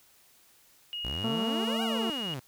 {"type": "tone", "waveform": "sine", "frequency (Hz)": 2873, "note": "F7", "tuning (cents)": 48, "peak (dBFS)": -33, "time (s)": [0.93, 2.34], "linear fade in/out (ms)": 0}
{"type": "exponential two-way sweep", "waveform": "sawtooth", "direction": "up then down", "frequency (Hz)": [55, 801, 120.1], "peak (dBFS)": -31, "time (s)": [1.04, 2.4], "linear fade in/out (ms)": 10, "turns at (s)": 1.83}
{"type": "harmonic tone", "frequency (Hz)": 225.1, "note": "A3", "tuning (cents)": 40, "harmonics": [1, 2, 3, 4, 5, 6], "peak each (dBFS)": [-30, -36, -40, -42, -44, -46], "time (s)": [1.24, 2.1], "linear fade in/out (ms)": 2}
{"effects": ["white hiss -61 dBFS RMS until 2.47 s"]}